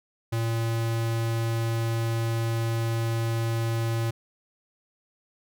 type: tone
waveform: square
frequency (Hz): 114.5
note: A#2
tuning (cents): -31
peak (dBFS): -25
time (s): 0.32-4.11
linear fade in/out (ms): 10
effects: none